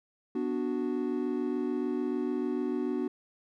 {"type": "chord", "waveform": "triangle", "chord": "B minor", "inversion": "none", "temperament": "equal", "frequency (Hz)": [246.9, 293.7, 370], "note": ["B3", "D4", "F#4"], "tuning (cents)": [0, 0, 0], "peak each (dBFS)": -31, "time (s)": [0.35, 3.08], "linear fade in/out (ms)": 5, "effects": []}